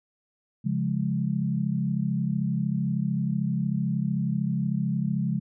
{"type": "chord", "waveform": "sine", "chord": "Db major", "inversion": "none", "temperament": "equal", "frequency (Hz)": [138.59, 174.61, 207.7], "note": ["Db3", "F3", "Ab3"], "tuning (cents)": [0, 0, 0], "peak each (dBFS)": -28, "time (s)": [0.64, 5.4], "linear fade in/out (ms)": 20, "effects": []}